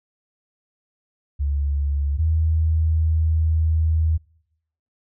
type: tone pair in turn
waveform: sine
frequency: 71.1 / 79.83 Hz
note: C#2 / D#2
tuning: +45 / +45 cents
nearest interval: major second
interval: 200 cents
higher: second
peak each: -19 / -16 dBFS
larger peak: second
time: 1.39-2.18 / 2.18-4.18 s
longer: second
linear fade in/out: 20 ms
effects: noise-tail reverb RT60 0.8 s tail -26 dB re dry